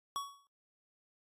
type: tone with exponential decay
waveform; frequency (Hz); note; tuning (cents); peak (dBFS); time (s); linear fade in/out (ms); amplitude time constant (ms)
square; 1121; C#6; +19; -33; 0.16-0.47; 0; 67
effects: AAC 48 kbps